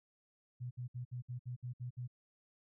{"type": "tone bursts", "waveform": "sine", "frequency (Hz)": 123.47, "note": "B2", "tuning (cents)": 0, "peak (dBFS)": -39, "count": 9, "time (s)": [0.6, 2.078], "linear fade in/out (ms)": 20, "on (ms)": 110, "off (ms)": 61, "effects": []}